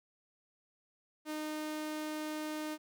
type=tone; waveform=sawtooth; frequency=306.9 Hz; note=D#4; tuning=24 cents flat; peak=-33 dBFS; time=1.25-2.78 s; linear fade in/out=50 ms; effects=none